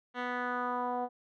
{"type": "tone with low-pass filter sweep", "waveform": "10% pulse", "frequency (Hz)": 246.9, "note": "B3", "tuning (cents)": 0, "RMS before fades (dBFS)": -34, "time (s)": [0.14, 1.09], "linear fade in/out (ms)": 50, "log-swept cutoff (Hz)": [2500, 710], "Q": 2.6, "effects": []}